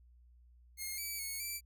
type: tone with pitch steps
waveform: 5% pulse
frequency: 2140 / 2299 / 2201 / 2328 Hz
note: C7 / D7 / C#7 / D7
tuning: +38 / -37 / -13 / -16 cents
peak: -29 dBFS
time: 0.77-1.61 s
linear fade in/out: 50 ms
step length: 210 ms
effects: added 60 Hz sine -59 dBFS peak until 1.65 s